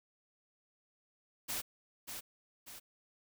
white noise with echo, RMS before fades -38 dBFS, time 1.48-1.62 s, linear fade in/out 20 ms, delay 590 ms, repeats 2, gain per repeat -6 dB, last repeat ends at 2.8 s, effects none

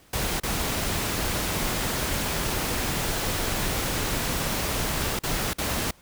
pink noise with dropouts, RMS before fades -27 dBFS, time 0.13-5.91 s, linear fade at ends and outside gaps 5 ms, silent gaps 0.4-0.433 / 5.191-5.234 / 5.534-5.583 s, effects pink hiss -56 dBFS RMS until 6.01 s

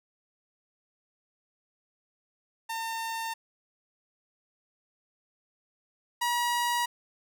sawtooth tone pair in turn, 906 / 959.9 Hz, A#5 / B5, -50 / -50 cents, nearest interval minor second, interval 100 cents, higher second, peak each -28 / -22 dBFS, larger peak second, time 2.69-3.34 / 6.21-6.86 s, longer neither, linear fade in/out 10 ms, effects none

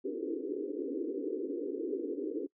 pink band-pass noise, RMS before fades -36 dBFS, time 0.04-2.47 s, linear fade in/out 20 ms, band 270 to 480 Hz, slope 96 dB/octave, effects noise-tail reverb RT60 0.1 s tail -23 dB re dry

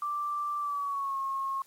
sine tone with pitch glide, 1174.7 to 1083.4 Hz, D6 to C#6, 0 to -40 cents, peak -29 dBFS, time 0.02-1.62 s, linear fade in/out 2 ms, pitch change -140 cents, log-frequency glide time 0.59-1.18 s, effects white hiss -60 dBFS RMS until 1.66 s + MP3 64 kbps

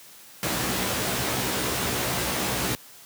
pink noise with comb filter, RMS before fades -26 dBFS, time 0.43-2.75 s, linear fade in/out 0 ms, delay 16 ms, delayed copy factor +0.65, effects white hiss -48 dBFS RMS until 3.05 s + high-pass 100 Hz 12 dB/octave

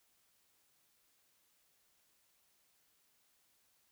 silence, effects white hiss -74 dBFS RMS until 3.91 s

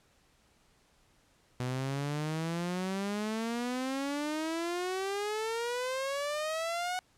sawtooth exponential sweep, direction up, 123.47 to 740 Hz, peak -28 dBFS, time 1.6-6.99 s, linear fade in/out 0 ms, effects pink hiss -67 dBFS RMS until 7.17 s + low-pass 10000 Hz 12 dB/octave

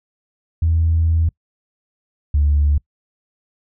sine tone pair in turn, 81.8 / 72.88 Hz, E2 / D2, -13 / -13 cents, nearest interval major second, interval 200 cents, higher first, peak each -12 / -11 dBFS, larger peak second, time 0.62-1.29 / 2.34-2.78 s, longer first, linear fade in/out 5 ms, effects noise-tail reverb RT60 0.1 s tail -26 dB re dry + tanh soft clip ceiling -8 dBFS

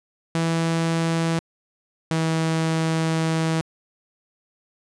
sawtooth tone pair in turn, 164.81 / 161.6 Hz, E3 / E3, 0 / -34 cents, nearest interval unison, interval 34 cents, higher first, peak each -16 dBFS, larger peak neither, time 0.35-1.39 / 2.11-3.61 s, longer second, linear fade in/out 0 ms, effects resampled to 22050 Hz

